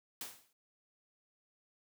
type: noise with exponential decay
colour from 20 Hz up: white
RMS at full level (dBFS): -40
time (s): 0.21-0.53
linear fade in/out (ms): 2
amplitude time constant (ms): 68
effects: high-pass 100 Hz 12 dB/octave